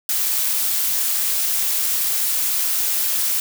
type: noise with amplitude modulation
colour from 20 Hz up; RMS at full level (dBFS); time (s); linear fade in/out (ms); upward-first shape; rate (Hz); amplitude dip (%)
blue; -18; 0.09-3.4; 2; sine; 234; 50
effects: none